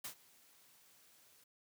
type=noise with ADSR envelope; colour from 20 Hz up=white; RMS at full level=-43 dBFS; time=0.04-1.44 s; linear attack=7 ms; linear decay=94 ms; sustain=-23 dB; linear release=5 ms; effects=high-pass 80 Hz 12 dB/octave